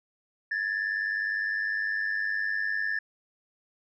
sine tone pair together, 1679.2 / 1779 Hz, G#6 / A6, +19 / +19 cents, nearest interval minor second, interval 100 cents, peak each -29 / -27 dBFS, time 0.51-2.99 s, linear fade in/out 5 ms, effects tanh soft clip ceiling -23 dBFS

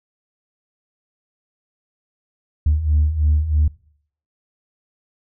sine beating tone pair, 73.5 / 76.6 Hz, D2 / D#2, +2 / -27 cents, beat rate 3.1 Hz, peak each -19 / -14 dBFS, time 2.66-3.68 s, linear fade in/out 5 ms, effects noise-tail reverb RT60 0.6 s tail -24 dB re dry + tanh soft clip ceiling -9 dBFS

